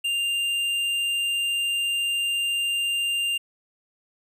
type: tone with tanh clipping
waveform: sine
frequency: 2794 Hz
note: F7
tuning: in tune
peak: -24 dBFS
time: 0.04-3.38 s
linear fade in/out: 10 ms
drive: 10 dB
effects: none